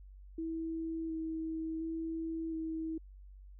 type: tone with vibrato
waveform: sine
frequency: 323.3 Hz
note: E4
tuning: 34 cents flat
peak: -35 dBFS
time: 0.38-2.98 s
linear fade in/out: 5 ms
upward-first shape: square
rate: 0.7 Hz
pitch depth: 12 cents each way
effects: added 48 Hz sine -50 dBFS peak until 3.59 s